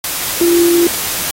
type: tone in noise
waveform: sine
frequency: 343.2 Hz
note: F4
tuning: 30 cents flat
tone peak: -8 dBFS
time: 0.41-0.87 s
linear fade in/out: 2 ms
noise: white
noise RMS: -19 dBFS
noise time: 0.04-1.31 s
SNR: +8 dB
effects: AAC 48 kbps